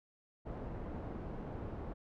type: low-pass noise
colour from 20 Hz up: pink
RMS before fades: -43 dBFS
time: 0.45-1.94 s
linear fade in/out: 20 ms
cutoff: 750 Hz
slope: 12 dB/octave
effects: none